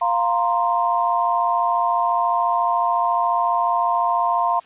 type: chord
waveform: sine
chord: F suspended fourth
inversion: none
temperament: equal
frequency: 698.5 / 932.3 / 1046.5 Hz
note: F5 / Bb5 / C6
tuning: 0 / 0 / 0 cents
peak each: -21 dBFS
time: 0.01-4.6 s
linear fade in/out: 10 ms
effects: white hiss -49 dBFS RMS until 4.65 s + resampled to 8000 Hz